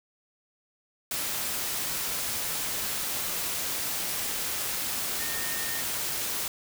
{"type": "tone in noise", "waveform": "sine", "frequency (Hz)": 1833, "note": "A#6", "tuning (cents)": -30, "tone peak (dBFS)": -38, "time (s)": [5.2, 5.81], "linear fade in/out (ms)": 2, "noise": "white", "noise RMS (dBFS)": -31, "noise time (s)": [1.11, 6.48], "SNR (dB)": -10, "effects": []}